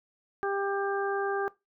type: harmonic tone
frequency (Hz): 396.8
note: G4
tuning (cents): +21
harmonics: 1 / 2 / 3 / 4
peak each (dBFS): -30 / -33 / -35 / -36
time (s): 0.43-1.48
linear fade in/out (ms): 0
effects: noise-tail reverb RT60 0.2 s tail -19 dB re dry